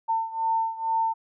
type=beating tone pair; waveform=sine; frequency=900 / 902.2 Hz; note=A5 / A5; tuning=+39 / +43 cents; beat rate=2.2 Hz; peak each=-25 / -28 dBFS; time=0.08-1.14 s; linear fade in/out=20 ms; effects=none